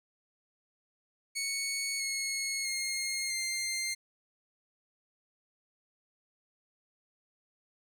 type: tone with pitch steps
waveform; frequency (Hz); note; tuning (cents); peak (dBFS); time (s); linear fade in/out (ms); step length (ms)
15% pulse; 2217 / 2178 / 2139 / 2101; C#7 / C#7 / C7 / C7; 0 / -31 / +38 / +7; -25; 1.35-3.95; 20; 650
effects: none